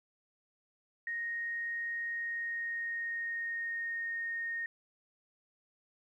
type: tone with pitch glide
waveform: sine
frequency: 1864.7 to 1849.7 Hz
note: A#6 to A#6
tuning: 0 to -14 cents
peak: -34 dBFS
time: 1.07-4.66 s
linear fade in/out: 2 ms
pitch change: -14 cents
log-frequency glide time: 2.09-4.11 s
effects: 12-bit